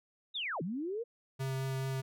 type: linear two-way sweep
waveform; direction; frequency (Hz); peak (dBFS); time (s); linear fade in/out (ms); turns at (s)
sine; down then up; 3867 to 150 to 487; -34; 0.34-1.04; 20; 0.62
type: tone with vibrato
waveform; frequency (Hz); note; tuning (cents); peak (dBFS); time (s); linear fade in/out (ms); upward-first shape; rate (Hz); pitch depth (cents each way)
square; 133.3; C3; +33; -34; 1.39-2.02; 20; triangle; 4.7; 10
effects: none